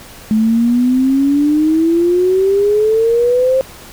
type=exponential sweep; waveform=sine; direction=up; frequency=214.8 to 531 Hz; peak=-9 dBFS; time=0.31-3.61 s; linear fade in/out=0 ms; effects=pink hiss -36 dBFS RMS until 3.92 s